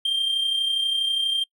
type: tone with amplitude modulation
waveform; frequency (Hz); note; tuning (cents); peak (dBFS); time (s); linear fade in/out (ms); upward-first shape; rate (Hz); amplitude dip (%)
triangle; 3176; G7; +22; -16; 0.05-1.44; 5; sine; 32.3; 50
effects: noise-tail reverb RT60 0.1 s tail -26 dB re dry + tanh soft clip ceiling -14 dBFS